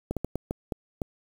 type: slowing click train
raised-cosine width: 2 ms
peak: -15 dBFS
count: 7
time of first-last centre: 0.11-1.018 s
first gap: 57 ms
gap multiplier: 1.39
effects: 7-bit